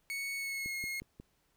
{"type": "tone with pitch glide", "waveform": "40% pulse", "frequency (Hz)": [2217, 2154], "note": ["C#7", "C7"], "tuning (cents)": [0, 50], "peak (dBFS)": -35, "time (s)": [0.1, 1], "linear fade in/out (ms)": 0, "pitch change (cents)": -50, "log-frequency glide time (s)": [0.36, 0.76]}
{"type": "click train", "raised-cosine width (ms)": 3, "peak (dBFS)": -34, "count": 4, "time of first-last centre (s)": [0.66, 1.2], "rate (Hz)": 5.56}
{"effects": ["pink hiss -74 dBFS RMS until 1.56 s"]}